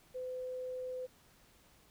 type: tone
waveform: sine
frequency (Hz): 508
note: B4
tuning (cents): +49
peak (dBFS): -38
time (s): 0.14-1.07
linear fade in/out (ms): 20
effects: pink hiss -65 dBFS RMS until 1.9 s